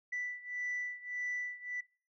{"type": "beating tone pair", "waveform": "sine", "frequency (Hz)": [1975.5, 1977.2], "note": ["B6", "B6"], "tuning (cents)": [0, 1], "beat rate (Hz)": 1.7, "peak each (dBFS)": [-38, -40], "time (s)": [0.12, 1.81], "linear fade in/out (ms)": 10, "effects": ["noise-tail reverb RT60 0.4 s tail -21 dB re dry", "tanh soft clip ceiling -31 dBFS"]}